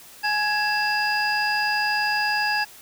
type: tone cluster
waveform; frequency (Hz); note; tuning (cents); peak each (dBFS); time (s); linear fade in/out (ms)
sine; 840 / 1668 / 2663 / 4884; G#5 / G#6 / E7 / D#8; +19 / +7 / +17 / -33; -24 / -23 / -28 / -27; 0.23-2.65; 20
effects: tanh soft clip ceiling -13 dBFS + white hiss -46 dBFS RMS until 2.81 s